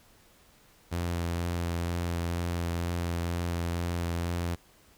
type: tone with vibrato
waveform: sawtooth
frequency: 85.9 Hz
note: F2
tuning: 28 cents flat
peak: -25 dBFS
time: 0.91-4.56 s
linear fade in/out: 20 ms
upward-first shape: sine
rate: 2.1 Hz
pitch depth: 15 cents each way
effects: pink hiss -60 dBFS RMS until 4.97 s